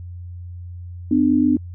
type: tone pair together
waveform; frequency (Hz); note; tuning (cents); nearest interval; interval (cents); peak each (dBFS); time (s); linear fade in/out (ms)
sine; 250.7 / 298.4; B3 / D4; +26 / +28; minor third; 302; -16; 1.11-1.57; 5
effects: added 88 Hz sine -31 dBFS peak until 1.74 s